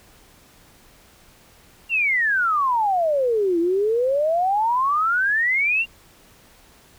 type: exponential two-way sweep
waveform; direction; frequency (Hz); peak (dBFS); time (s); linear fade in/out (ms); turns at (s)
sine; down then up; 2817 to 329.6 to 2817; -17; 1.89-5.86; 50; 3.59
effects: pink hiss -52 dBFS RMS until 6.98 s